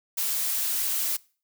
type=noise; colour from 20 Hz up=blue; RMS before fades=-27 dBFS; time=0.17-1.17 s; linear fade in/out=10 ms; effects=noise-tail reverb RT60 0.4 s tail -23 dB re dry